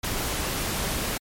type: noise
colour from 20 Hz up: pink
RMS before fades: -28 dBFS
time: 0.03-1.18 s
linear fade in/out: 10 ms
effects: MP3 64 kbps